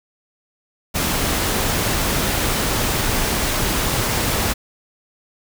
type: noise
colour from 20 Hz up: pink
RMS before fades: -20 dBFS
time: 0.94-4.54 s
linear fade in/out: 20 ms
effects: none